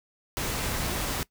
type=noise; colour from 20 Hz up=pink; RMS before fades=-30 dBFS; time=0.37-1.23 s; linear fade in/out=0 ms; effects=noise-tail reverb RT60 0.1 s tail -20 dB re dry